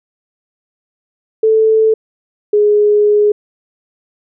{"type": "tone pair in turn", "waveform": "sine", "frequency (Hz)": [440, 416.9], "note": ["A4", "G#4"], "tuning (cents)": [0, 7], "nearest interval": "minor second", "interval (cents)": 93, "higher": "first", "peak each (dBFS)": -7, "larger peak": "neither", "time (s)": [[1.43, 1.94], [2.53, 3.32]], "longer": "second", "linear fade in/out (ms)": 5, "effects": []}